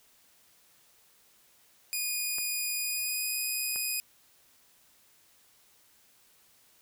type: tone with pitch glide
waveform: 5% pulse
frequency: 2464 to 2491 Hz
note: D#7 to D#7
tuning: -17 to +1 cents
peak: -21 dBFS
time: 1.93-4 s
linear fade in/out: 0 ms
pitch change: +18 cents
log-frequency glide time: 2.79-3.34 s
type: clicks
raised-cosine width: 0.5 ms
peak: -29 dBFS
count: 2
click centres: 2.384 / 3.76 s
effects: white hiss -63 dBFS RMS until 6.81 s